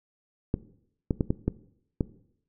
clicks, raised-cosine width 3 ms, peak -11 dBFS, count 6, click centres 0.541 / 1.108 / 1.208 / 1.305 / 1.48 / 2.008 s, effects noise-tail reverb RT60 0.7 s tail -18 dB re dry

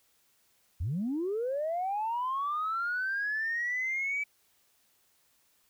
sine linear sweep, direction up, 69.3 to 2309 Hz, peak -28 dBFS, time 0.8-4.24 s, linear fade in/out 10 ms, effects tanh soft clip ceiling -25 dBFS + white hiss -69 dBFS RMS until 5.69 s

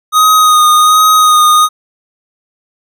square tone with vibrato, 1244.5 Hz, D#6, in tune, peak -5 dBFS, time 0.12-1.69 s, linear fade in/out 50 ms, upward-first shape sine, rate 1.3 Hz, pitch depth 22 cents each way, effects none

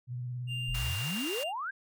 sine tone with vibrato, 123.47 Hz, B2, in tune, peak -34 dBFS, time 0.07-0.96 s, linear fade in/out 50 ms, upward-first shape triangle, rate 18 Hz, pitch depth 48 cents each way
triangle tone, 2794 Hz, F7, in tune, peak -34 dBFS, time 0.47-1.53 s, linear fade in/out 50 ms
sine exponential sweep, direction up, 34.65 to 1661.2 Hz, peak -33 dBFS, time 0.68-1.71 s, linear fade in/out 10 ms
pink high-pass noise, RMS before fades -41 dBFS, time 0.74-1.44 s, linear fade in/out 10 ms, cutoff 970 Hz, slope 12 dB/octave
effects none

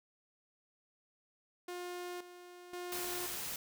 sawtooth tone with tremolo, 355.8 Hz, F4, 32 cents sharp, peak -37 dBFS, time 1.68-3.38 s, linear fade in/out 5 ms, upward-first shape square, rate 0.95 Hz, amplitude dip 70%
white noise, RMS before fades -41 dBFS, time 2.92-3.56 s, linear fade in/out 2 ms
effects none

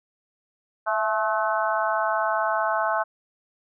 harmonic tone with a mistuned harmonic, 215.4 Hz, A3, 37 cents flat, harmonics 3 / 4 / 5 / 6 / 7, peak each -26 / -27 / -28 / -29 / -29 dBFS, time 0.86-3.04 s, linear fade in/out 20 ms, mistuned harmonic 3, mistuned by +42 cents, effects none

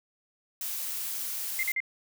blue noise, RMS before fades -34 dBFS, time 0.61-1.72 s, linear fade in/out 2 ms
sine tone bursts, 2093 Hz, C7, in tune, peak -26 dBFS, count 3, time 1.59-1.803 s, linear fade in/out 2 ms, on 41 ms, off 45 ms
effects none

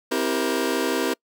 sawtooth chord, C dominant seventh, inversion none, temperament just, 261.6 / 327 / 392.4 / 470.9 Hz, C4 / E4 / G4 / Bb4, 0 / -14 / +2 / +18 cents, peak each -23 dBFS, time 0.11-1.14 s, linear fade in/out 10 ms, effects noise-tail reverb RT60 0.1 s tail -26 dB re dry

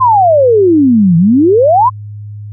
sine exponential two-way sweep, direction down then up, 1068 to 160.9 to 1068 Hz, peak -4 dBFS, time 0-1.9 s, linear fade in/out 20 ms, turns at 1.17 s, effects added 104 Hz sine -23 dBFS peak until 2.52 s

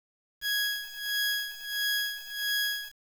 20% pulse tone with tremolo, 1661.2 Hz, G#6, in tune, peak -21 dBFS, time 0.41-2.93 s, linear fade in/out 50 ms, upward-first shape sine, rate 1.5 Hz, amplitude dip 85%, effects 8-bit

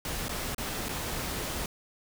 pink noise with dropouts, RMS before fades -34 dBFS, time 0.05-1.66 s, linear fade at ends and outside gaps 2 ms, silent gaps 0.284-0.292 / 0.547-0.581 / 0.886-0.891 s, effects none

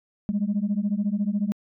sine beating tone pair, 198.1 / 212.1 Hz, G3 / G#3, +18 / +37 cents, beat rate 14 Hz, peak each -24 dBFS, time 0.29-1.52 s, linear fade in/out 0 ms, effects tanh soft clip ceiling -17 dBFS

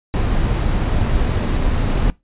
brown noise, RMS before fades -17 dBFS, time 0.14-2.1 s, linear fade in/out 0 ms, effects noise-tail reverb RT60 0.2 s tail -21 dB re dry + resampled to 8000 Hz

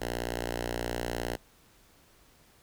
5% pulse tone with notch filter, 59.2 Hz, A#1, 27 cents sharp, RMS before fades -34 dBFS, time 0-1.37 s, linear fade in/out 20 ms, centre 170 Hz, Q 1.1, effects pink hiss -61 dBFS RMS until 2.62 s

